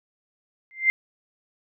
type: tone with exponential growth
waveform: sine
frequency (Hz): 2089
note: C7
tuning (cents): -3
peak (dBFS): -12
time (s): 0.71-0.9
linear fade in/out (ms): 0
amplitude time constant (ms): 41
effects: none